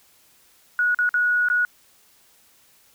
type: tone with dropouts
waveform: sine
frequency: 1459 Hz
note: F#6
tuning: 25 cents flat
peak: -17 dBFS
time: 0.79-1.65 s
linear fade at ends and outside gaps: 1 ms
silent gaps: 0.946-0.988 / 1.091-1.141 / 1.486-1.5 s
effects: white hiss -57 dBFS RMS until 2.94 s

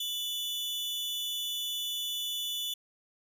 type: tone pair together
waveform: 40% pulse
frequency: 2967 / 3475 Hz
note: F#7 / A7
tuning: +4 / -22 cents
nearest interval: minor third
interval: 274 cents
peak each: -38 / -32 dBFS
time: 0-2.74 s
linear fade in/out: 5 ms
effects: none

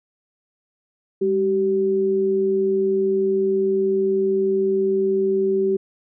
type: tone pair together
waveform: sine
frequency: 200.8 / 384.8 Hz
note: G3 / G4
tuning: +42 / -32 cents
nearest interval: major seventh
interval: 1126 cents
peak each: -26 / -17 dBFS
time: 1.21-5.77 s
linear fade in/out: 10 ms
effects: none

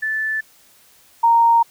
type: tone pair in turn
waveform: sine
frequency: 1752 / 928.1 Hz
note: A6 / A#5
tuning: -8 / -8 cents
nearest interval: major seventh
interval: 1100 cents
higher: first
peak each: -19 / -10 dBFS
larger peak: second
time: 0.02-0.41 / 1.23-1.63 s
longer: second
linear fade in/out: 10 ms
effects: white hiss -52 dBFS RMS until 1.7 s

